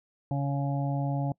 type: harmonic tone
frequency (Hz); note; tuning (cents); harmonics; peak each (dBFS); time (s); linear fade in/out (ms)
140; C#3; +18; 1 / 2 / 4 / 5 / 6; -27 / -34 / -39 / -38 / -40; 0.31-1.32; 2
effects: noise-tail reverb RT60 0.1 s tail -24 dB re dry